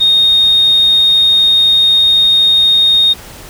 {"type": "tone", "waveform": "sine", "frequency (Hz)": 3704, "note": "A#7", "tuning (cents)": -12, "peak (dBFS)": -5, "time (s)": [0, 3.14], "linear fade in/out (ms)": 20, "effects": ["tanh soft clip ceiling -1 dBFS", "pink hiss -33 dBFS RMS until 3.49 s"]}